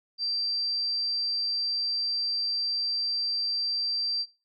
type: tone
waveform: sine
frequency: 4699 Hz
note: D8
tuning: in tune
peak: -26 dBFS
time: 0.18-4.26 s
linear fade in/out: 50 ms
effects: noise-tail reverb RT60 0.3 s tail -19 dB re dry